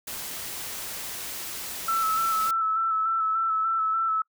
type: noise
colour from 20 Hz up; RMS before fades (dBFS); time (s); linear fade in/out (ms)
white; -35; 0.07-2.51; 5
type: tone with vibrato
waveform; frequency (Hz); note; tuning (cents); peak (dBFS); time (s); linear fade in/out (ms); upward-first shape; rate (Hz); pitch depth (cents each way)
sine; 1318.5; E6; 0; -22; 1.88-4.22; 5; square; 3.4; 21
effects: noise-tail reverb RT60 0.1 s tail -25 dB re dry

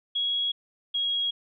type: tone pair in turn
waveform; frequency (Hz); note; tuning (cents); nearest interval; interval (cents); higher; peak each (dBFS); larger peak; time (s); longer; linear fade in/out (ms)
sine; 3322 / 3297; G#7 / G#7; 0 / -13; unison; 13; first; -24; neither; 0.15-0.52 / 0.94-1.31; neither; 10
effects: none

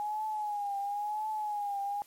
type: tone with vibrato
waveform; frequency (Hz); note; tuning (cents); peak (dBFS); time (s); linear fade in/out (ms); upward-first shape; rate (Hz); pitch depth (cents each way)
sine; 830.6; G#5; 0; -31; 0-2.02; 0; triangle; 0.97; 77
effects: white hiss -60 dBFS RMS until 2.06 s + MP3 64 kbps

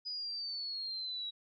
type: exponential sweep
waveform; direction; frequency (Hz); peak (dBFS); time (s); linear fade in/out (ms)
sine; down; 4978 to 3853; -37; 0.05-1.31; 20
effects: none

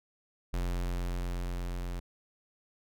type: tone with level ramp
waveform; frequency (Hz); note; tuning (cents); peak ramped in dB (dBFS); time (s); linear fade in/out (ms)
square; 44.17; F1; +20; -30 to -35; 0.53-2; 10
effects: none

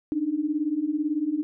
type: beating tone pair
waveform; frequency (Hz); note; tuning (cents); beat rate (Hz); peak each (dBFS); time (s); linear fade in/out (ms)
sine; 289.3 / 307.3; D4 / D#4; -26 / -21; 18; -28 / -25; 0.12-1.43; 0
effects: none

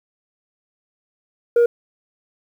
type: tone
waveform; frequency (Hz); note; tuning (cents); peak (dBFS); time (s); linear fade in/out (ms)
sine; 473.5; A#4; +27; -8; 1.56-1.66; 5
effects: tanh soft clip ceiling -10 dBFS + 8-bit

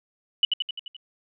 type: tone with echo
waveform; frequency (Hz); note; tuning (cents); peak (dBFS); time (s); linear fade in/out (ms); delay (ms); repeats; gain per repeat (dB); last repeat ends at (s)
sine; 2960; F#7; 0; -15; 0.43-0.45; 2; 86; 6; -4; 0.966
effects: none

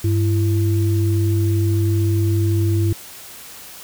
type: tone pair together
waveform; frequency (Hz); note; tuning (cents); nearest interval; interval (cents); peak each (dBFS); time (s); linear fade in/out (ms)
sine; 99.74 / 335.5; G2 / E4; +30 / +31; octave + major sixth; 2101; -15 / -22; 0.04-2.93; 5
effects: white hiss -38 dBFS RMS until 3.83 s

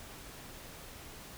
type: silence
effects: pink hiss -49 dBFS RMS until 1.37 s

